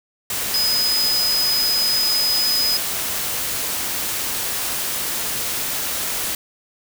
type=tone in noise; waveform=sine; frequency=5020 Hz; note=D#8; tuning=15 cents sharp; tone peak=-17 dBFS; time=0.54-2.77 s; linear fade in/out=2 ms; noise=white; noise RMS=-24 dBFS; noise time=0.3-6.35 s; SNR=+4 dB; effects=none